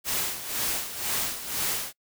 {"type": "noise with tremolo", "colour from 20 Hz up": "white", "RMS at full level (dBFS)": -27, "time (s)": [0.04, 1.93], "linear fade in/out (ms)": 50, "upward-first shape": "sine", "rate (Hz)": 2, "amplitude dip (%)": 70, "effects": ["noise-tail reverb RT60 0.1 s tail -25 dB re dry"]}